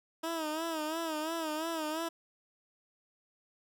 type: tone with vibrato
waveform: 15% pulse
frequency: 318.7 Hz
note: D#4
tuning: 42 cents sharp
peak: -27 dBFS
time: 0.23-2.09 s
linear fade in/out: 10 ms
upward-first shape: sine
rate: 2.9 Hz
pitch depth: 81 cents each way
effects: none